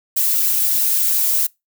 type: noise with flanger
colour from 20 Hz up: violet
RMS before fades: -17 dBFS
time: 0.16-1.47 s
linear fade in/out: 10 ms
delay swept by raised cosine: 0.83 to 4.73 ms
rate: 3.1 Hz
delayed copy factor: -0.6
effects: noise-tail reverb RT60 0.2 s tail -24 dB re dry